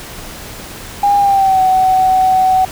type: tone with pitch glide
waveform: triangle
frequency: 810 to 751.4 Hz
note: G#5 to F#5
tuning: -43 to +26 cents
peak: -4 dBFS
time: 1.03-2.65 s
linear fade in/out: 5 ms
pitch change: -131 cents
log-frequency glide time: 1.18-1.62 s
effects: tanh soft clip ceiling -6 dBFS + pink hiss -30 dBFS RMS until 2.71 s